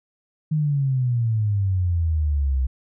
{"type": "exponential sweep", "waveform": "sine", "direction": "down", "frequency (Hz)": [157.2, 63.4], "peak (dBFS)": -18, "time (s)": [0.51, 2.67], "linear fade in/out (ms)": 10, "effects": []}